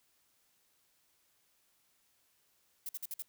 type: noise bursts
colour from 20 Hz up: violet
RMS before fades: -40 dBFS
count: 5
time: 2.86-3.222 s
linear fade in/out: 2 ms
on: 30 ms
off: 53 ms
effects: white hiss -73 dBFS RMS until 3.28 s